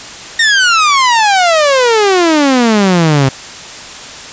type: exponential sweep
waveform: sawtooth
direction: down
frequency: 1864.7 to 130 Hz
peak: -3 dBFS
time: 0.39-3.29 s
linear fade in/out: 5 ms
effects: white hiss -28 dBFS RMS until 4.32 s + resampled to 16000 Hz